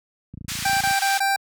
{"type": "click train", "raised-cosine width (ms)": 5, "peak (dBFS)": -22, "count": 17, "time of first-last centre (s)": [0.34, 0.909], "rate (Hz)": 28.1}
{"type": "band-pass noise", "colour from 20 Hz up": "white", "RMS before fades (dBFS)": -30, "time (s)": [0.48, 1.2], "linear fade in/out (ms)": 10, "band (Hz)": [1400, 7400], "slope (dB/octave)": 12}
{"type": "tone bursts", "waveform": "25% pulse", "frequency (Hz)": 786, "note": "G5", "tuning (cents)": 4, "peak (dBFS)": -15, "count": 4, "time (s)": [0.65, 1.362], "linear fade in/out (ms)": 5, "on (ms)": 160, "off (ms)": 24}
{"effects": ["high-pass 80 Hz 12 dB/octave"]}